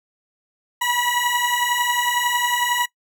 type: beating tone pair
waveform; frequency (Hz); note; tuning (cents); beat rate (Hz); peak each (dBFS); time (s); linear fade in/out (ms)
20% pulse; 964 / 975; B5 / B5; -42 / -23; 11; -18 / -16; 0.81-2.86; 10
effects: noise-tail reverb RT60 0.1 s tail -21 dB re dry